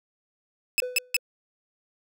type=tone bursts; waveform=sawtooth; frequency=2606 Hz; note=E7; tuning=20 cents flat; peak=-16 dBFS; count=3; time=0.78-1.166 s; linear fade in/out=0 ms; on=22 ms; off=160 ms
type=tone with exponential decay; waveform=triangle; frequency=500 Hz; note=B4; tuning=21 cents sharp; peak=-24 dBFS; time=0.82-1.19 s; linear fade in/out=5 ms; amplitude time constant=79 ms
effects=none